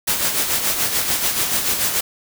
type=noise with tremolo; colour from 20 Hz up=white; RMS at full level=-18 dBFS; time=0.07-2.01 s; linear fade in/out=10 ms; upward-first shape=sine; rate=6.9 Hz; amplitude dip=50%; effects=none